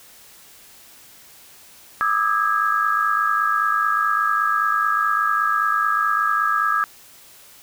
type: tone cluster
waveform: sine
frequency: 1192 / 1248 / 1297 / 1646 Hz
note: D6 / D#6 / E6 / G#6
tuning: +25 / +5 / -28 / -16 cents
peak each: -22 / -28 / -21 / -22 dBFS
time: 2.01-6.84 s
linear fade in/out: 0 ms
effects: white hiss -47 dBFS RMS until 7.62 s